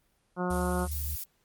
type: harmonic tone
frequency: 180 Hz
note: F#3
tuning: 47 cents flat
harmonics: 1 / 2 / 3 / 4 / 5 / 6 / 7 / 8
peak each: -31 / -34 / -36 / -37 / -38 / -39 / -39 / -40 dBFS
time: 0.36-0.88 s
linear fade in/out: 50 ms
type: noise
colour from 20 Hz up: violet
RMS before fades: -37 dBFS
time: 0.5-1.24 s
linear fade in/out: 5 ms
type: tone with vibrato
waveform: sine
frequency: 74.4 Hz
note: D2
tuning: 23 cents sharp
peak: -32 dBFS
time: 0.5-1.16 s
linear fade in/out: 10 ms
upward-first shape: triangle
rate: 8.8 Hz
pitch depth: 16 cents each way
effects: pink hiss -71 dBFS RMS until 1.44 s + Opus 32 kbps